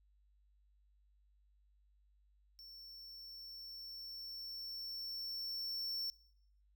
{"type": "tone with level ramp", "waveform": "square", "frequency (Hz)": 5430, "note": "F8", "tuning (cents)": -50, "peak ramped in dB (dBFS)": [-53, -38], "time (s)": [2.59, 6.1], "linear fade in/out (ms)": 0, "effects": ["noise-tail reverb RT60 0.7 s tail -20 dB re dry", "added 50 Hz sine -68 dBFS peak until 6.75 s"]}